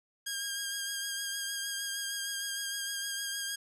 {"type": "tone with vibrato", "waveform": "10% pulse", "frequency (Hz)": 1619, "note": "G#6", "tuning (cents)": -45, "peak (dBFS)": -25, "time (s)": [0.26, 3.56], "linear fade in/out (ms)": 10, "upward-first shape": "triangle", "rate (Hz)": 6.5, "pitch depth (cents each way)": 26, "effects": []}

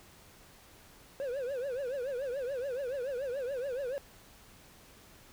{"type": "tone with vibrato", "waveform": "triangle", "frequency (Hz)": 523.3, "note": "C5", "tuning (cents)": 0, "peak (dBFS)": -31, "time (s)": [1.2, 3.98], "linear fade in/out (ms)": 0, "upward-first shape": "triangle", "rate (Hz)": 7, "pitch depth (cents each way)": 190, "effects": ["pink hiss -57 dBFS RMS until 5.32 s"]}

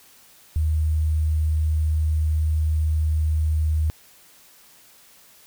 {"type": "tone with sample-and-hold", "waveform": "sine", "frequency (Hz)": 77.78, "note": "D#2", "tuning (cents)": 0, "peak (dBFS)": -18, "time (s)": [0.56, 3.9], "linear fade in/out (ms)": 0, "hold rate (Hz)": 8820, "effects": ["white hiss -52 dBFS RMS until 5.46 s"]}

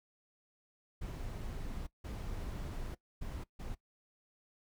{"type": "noise bursts at uneven times", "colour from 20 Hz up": "brown", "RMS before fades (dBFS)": -41, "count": 4, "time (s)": [[1.01, 1.87], [2.04, 2.95], [3.21, 3.44], [3.59, 3.75]], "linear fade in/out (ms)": 10, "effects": ["noise-tail reverb RT60 0.1 s tail -19 dB re dry"]}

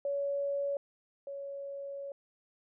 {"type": "tone pair in turn", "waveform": "sine", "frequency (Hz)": [563, 558.1], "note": ["C#5", "C#5"], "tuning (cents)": [27, 12], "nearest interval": "unison", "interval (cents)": 15, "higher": "first", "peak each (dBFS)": [-30, -38], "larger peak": "first", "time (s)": [[0.05, 0.77], [1.27, 2.12]], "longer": "second", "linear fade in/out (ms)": 2, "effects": []}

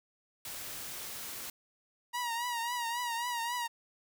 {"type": "noise", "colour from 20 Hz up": "white", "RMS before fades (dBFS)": -42, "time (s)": [0.45, 1.5], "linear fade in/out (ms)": 2}
{"type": "tone with vibrato", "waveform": "sawtooth", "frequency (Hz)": 951, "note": "A#5", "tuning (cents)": 34, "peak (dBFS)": -29, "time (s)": [2.13, 3.68], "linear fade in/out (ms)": 20, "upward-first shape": "triangle", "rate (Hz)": 3.7, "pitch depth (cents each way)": 72}
{"effects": []}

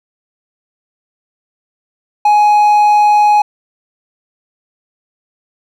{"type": "tone", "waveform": "triangle", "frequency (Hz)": 836, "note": "G#5", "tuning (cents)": 11, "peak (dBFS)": -4, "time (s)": [2.25, 3.42], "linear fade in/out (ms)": 5, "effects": []}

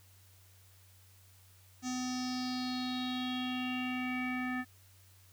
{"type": "tone with low-pass filter sweep", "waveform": "square", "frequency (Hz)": 252.7, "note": "B3", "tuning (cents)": 40, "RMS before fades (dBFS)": -36, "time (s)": [1.82, 4.65], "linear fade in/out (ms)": 50, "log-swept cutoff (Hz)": [6400, 1900], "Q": 6, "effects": ["added 94 Hz sine -60 dBFS peak until 5.32 s", "white hiss -64 dBFS RMS until 5.32 s"]}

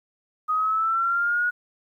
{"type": "linear sweep", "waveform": "sine", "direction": "up", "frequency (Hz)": [1244.5, 1460], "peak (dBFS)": -20, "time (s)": [0.48, 1.51], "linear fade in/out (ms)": 20, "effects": ["10-bit"]}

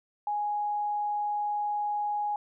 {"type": "tone", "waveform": "sine", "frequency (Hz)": 830.6, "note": "G#5", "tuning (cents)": 0, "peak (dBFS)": -27, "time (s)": [0.27, 2.36], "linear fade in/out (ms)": 2, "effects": []}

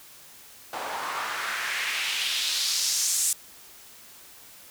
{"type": "noise with band-pass filter sweep", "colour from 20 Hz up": "white", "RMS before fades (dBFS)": -28, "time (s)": [0.73, 3.33], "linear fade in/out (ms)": 2, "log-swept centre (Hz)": [750, 8300], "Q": 2, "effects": ["white hiss -49 dBFS RMS until 4.7 s"]}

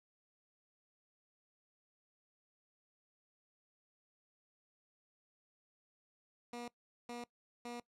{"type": "tone bursts", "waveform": "15% pulse", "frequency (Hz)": 240, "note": "B3", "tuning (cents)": -49, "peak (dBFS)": -37, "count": 3, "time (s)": [6.53, 7.8], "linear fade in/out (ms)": 2, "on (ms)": 150, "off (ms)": 410, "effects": ["noise-tail reverb RT60 0.1 s tail -21 dB re dry", "low-pass 9000 Hz 12 dB/octave"]}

